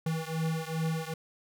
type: beating tone pair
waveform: square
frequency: 160 / 162.5 Hz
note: D#3 / E3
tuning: +49 / -24 cents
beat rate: 2.5 Hz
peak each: -33 / -34 dBFS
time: 0.06-1.14 s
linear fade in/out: 5 ms
effects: none